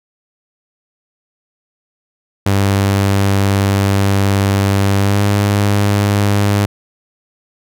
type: tone with pitch glide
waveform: sawtooth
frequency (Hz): 98.8 to 101.7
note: G2 to G#2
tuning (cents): +14 to -36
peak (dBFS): -7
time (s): 2.46-6.66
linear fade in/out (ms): 5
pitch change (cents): +50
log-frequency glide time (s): 4.97-5.22
effects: none